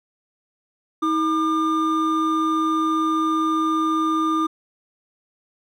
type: tone pair together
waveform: triangle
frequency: 318.9 / 1204 Hz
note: D#4 / D6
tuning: +43 / +43 cents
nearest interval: octave + major seventh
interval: 2300 cents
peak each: -19 dBFS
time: 1.02-4.47 s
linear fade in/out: 10 ms
effects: none